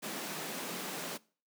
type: high-pass noise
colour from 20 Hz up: pink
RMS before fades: -40 dBFS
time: 0.02-1.18 s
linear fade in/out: 20 ms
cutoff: 160 Hz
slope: 48 dB/octave
effects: noise-tail reverb RT60 0.4 s tail -22 dB re dry